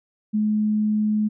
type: tone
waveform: sine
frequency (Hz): 212.8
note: G#3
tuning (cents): +42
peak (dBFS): -18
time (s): 0.33-1.29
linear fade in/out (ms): 20
effects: none